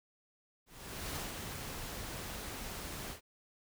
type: noise with ADSR envelope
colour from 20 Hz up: pink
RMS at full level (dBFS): -39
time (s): 0.66-3.21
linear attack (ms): 500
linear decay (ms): 160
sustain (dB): -4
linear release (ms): 110
effects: none